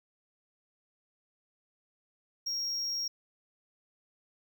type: tone with ADSR envelope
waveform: triangle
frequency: 5588 Hz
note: F8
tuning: in tune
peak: -28 dBFS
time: 2.46-3.08 s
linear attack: 13 ms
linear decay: 4 ms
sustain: -2 dB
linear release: 6 ms
effects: none